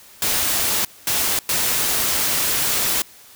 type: noise bursts at uneven times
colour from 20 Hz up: white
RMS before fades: -20 dBFS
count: 3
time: 0.22-0.85 / 1.07-1.39 / 1.49-3.02 s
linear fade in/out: 2 ms
effects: white hiss -46 dBFS RMS until 3.35 s